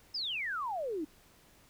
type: exponential sweep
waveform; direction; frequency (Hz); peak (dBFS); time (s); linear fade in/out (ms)
sine; down; 5300 to 288.6; -33; 0.14-1.05; 10
effects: pink hiss -62 dBFS RMS until 1.69 s